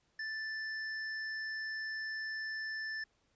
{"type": "tone", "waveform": "square", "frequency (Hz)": 1760, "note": "A6", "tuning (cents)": 0, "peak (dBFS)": -38, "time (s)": [0.19, 3.04], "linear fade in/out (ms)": 5, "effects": ["pink hiss -75 dBFS RMS until 3.35 s", "resampled to 16000 Hz"]}